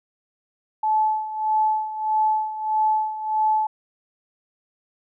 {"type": "tone with tremolo", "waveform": "sine", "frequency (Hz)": 865, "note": "A5", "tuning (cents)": -30, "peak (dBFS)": -16, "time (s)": [0.83, 3.67], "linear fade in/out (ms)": 5, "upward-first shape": "sine", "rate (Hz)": 1.6, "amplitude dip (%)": 75, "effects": []}